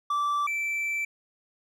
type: tone pair in turn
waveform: triangle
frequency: 1165 / 2330 Hz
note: D6 / D7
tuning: -14 / -14 cents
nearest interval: octave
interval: 1200 cents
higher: second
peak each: -22 / -25 dBFS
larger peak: first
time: 0.1-0.47 / 0.47-1.05 s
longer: second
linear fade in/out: 5 ms
effects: none